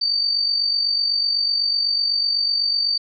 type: tone with amplitude modulation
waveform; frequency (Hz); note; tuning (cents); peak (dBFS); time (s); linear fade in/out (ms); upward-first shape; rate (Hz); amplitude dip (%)
sine; 4600; D8; -37; -15; 0.01-2.98; 10; sine; 48; 55
effects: none